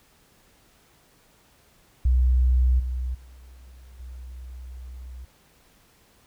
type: tone with level steps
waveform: sine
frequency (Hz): 62.8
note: B1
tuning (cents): +30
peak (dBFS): -16 / -25 / -44 / -36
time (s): 2.05-5.25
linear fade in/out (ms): 5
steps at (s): 2.79 / 3.14 / 3.99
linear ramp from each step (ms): 10
effects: pink hiss -59 dBFS RMS until 6.26 s